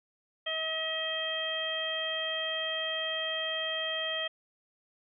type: harmonic tone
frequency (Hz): 638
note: D#5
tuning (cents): +43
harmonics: 1 / 2 / 3 / 4 / 5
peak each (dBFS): -37 / -43 / -37 / -42 / -33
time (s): 0.46-4.28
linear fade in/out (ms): 10
effects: none